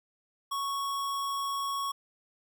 square tone, 1108.7 Hz, C#6, in tune, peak -31 dBFS, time 0.51-1.92 s, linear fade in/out 10 ms, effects none

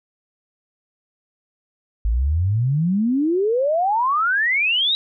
sine exponential sweep, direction up, 51.3 to 3900 Hz, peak -16 dBFS, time 2.05-4.95 s, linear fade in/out 0 ms, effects none

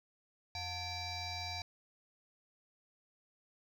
sine tone with frequency modulation, 2329 Hz, D7, 15 cents flat, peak -37 dBFS, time 0.55-1.62 s, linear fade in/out 2 ms, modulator 806 Hz, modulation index 3.8, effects tanh soft clip ceiling -35 dBFS + 11-bit

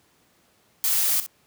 blue noise with echo, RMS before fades -22 dBFS, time 0.84-1.2 s, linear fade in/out 0 ms, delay 63 ms, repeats 1, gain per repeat -12 dB, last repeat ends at 1.263 s, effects pink hiss -62 dBFS RMS until 1.46 s + high-pass 100 Hz 12 dB/octave

